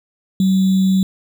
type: tone with sample-and-hold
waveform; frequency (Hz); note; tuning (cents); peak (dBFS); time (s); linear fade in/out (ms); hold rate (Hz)
sine; 190; F#3; +46; -11; 0.4-1.03; 2; 3675
effects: none